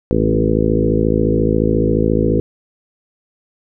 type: harmonic tone with a mistuned harmonic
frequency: 54.3 Hz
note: A1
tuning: 22 cents flat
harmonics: 1 / 2 / 3 / 4 / 5 / 6 / 7 / 8 / 9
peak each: -21 / -21 / -21 / -21 / -21 / -21 / -21 / -21 / -21 dBFS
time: 0.11-2.4 s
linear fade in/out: 0 ms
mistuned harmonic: 4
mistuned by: +16 cents
effects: none